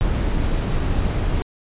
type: noise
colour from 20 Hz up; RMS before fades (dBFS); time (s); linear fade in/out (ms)
brown; -20; 0.01-1.42; 0
effects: resampled to 8000 Hz